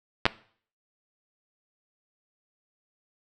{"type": "clicks", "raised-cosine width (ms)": 0.3, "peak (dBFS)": -3, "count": 2, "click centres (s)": [0.255, 0.264], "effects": ["noise-tail reverb RT60 0.5 s tail -19 dB re dry"]}